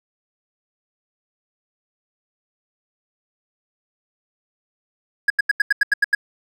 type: tone bursts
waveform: triangle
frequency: 1661.2 Hz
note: G#6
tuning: in tune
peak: -10 dBFS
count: 9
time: 5.28-6.15 s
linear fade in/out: 5 ms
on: 22 ms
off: 84 ms
effects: none